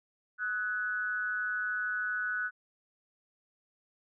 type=tone with amplitude modulation; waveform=sine; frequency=1485 Hz; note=F#6; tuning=6 cents sharp; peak=-27 dBFS; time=0.38-2.51 s; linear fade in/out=50 ms; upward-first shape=sine; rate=207 Hz; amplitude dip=70%; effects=none